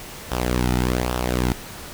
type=tone with flanger; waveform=sawtooth; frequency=61.7 Hz; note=B1; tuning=1 cent flat; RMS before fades=-22 dBFS; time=0.31-1.53 s; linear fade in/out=10 ms; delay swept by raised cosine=0.45 to 1.85 ms; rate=1.2 Hz; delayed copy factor=-0.65; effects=pink hiss -37 dBFS RMS until 1.93 s